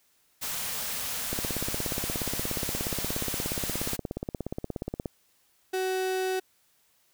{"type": "band-stop noise", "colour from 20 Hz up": "white", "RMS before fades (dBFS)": -33, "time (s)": [0.41, 3.97], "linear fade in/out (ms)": 20, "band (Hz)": [280, 420], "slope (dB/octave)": 96}
{"type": "click train", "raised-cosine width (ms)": 2, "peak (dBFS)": -18, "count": 64, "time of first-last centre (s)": [1.33, 5.058], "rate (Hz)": 16.9}
{"type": "tone", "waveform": "35% pulse", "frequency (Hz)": 375, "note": "F#4", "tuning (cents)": 23, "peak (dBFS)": -25, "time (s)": [5.73, 6.4], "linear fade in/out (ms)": 10}
{"effects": ["white hiss -67 dBFS RMS until 7.13 s"]}